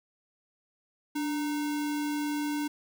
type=tone with sample-and-hold; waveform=sine; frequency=293.7 Hz; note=D4; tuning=in tune; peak=-28 dBFS; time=1.15-2.68 s; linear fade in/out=10 ms; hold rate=1225 Hz; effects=none